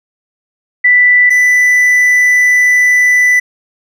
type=tone pair in turn; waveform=sine / triangle; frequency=1978 / 1986.9 Hz; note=B6 / B6; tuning=+2 / +10 cents; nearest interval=unison; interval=8 cents; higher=second; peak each=-4 dBFS; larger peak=neither; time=0.84-1.3 / 1.3-3.4 s; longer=second; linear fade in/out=10 ms; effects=none